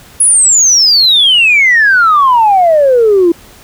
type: exponential sweep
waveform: sine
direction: down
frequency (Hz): 10548 to 329.6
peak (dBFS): -3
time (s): 0.2-3.32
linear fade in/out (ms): 5
effects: tanh soft clip ceiling 0 dBFS + pink hiss -38 dBFS RMS until 3.63 s